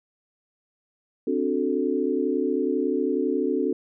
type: chord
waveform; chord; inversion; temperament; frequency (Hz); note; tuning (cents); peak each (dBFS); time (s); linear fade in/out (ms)
sine; D dominant seventh; third; equal; 261.6 / 293.7 / 370 / 440; C4 / D4 / F#4 / A4; 0 / 0 / 0 / 0; -27; 1.27-3.73; 5
effects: none